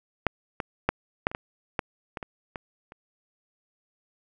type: clicks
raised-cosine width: 0.5 ms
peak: -6 / -14 / -6 / -6 / -23 / -15 / -10 / -18 / -20 / -19 / -29 dBFS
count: 11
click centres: 0.267 / 0.602 / 0.89 / 1.269 / 1.315 / 1.349 / 1.792 / 2.172 / 2.228 / 2.558 / 2.921 s
effects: none